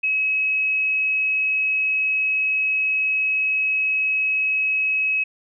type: tone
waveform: sine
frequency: 2561 Hz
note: D#7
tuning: 49 cents sharp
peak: -18 dBFS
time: 0.03-5.24 s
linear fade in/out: 10 ms
effects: none